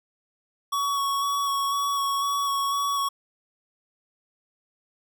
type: tone with vibrato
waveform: square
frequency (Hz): 1119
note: C#6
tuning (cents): +16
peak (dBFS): -24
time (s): 0.72-3.09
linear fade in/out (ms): 10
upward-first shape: square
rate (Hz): 2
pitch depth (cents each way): 12
effects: none